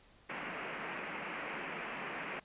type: band-pass noise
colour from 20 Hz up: white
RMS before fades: -42 dBFS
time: 0.29-2.4 s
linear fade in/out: 10 ms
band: 150 to 2600 Hz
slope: 48 dB/octave
effects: pink hiss -64 dBFS RMS until 2.44 s + resampled to 8000 Hz